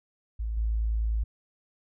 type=tone with level steps; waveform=sine; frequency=55 Hz; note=A1; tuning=in tune; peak=-28 / -24 dBFS; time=0.39-1.24 s; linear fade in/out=10 ms; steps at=0.57 s; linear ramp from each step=5 ms; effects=none